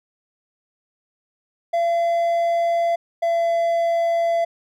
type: tone pair in turn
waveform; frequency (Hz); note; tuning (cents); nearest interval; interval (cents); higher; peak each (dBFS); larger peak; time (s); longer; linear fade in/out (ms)
triangle; 680 / 675.3; F5 / E5; -46 / +42; unison; 12; first; -15; neither; 1.73-2.96 / 3.22-4.45; neither; 10
effects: none